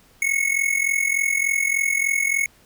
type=tone with amplitude modulation; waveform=square; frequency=2196 Hz; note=C#7; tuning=17 cents flat; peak=-16 dBFS; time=0.22-2.46 s; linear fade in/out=2 ms; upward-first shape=sine; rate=43.4 Hz; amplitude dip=80%; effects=pink hiss -55 dBFS RMS until 2.65 s